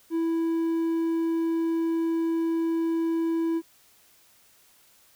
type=tone; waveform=triangle; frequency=329.6 Hz; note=E4; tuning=in tune; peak=-21 dBFS; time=0.1-3.62 s; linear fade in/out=50 ms; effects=white hiss -59 dBFS RMS until 5.15 s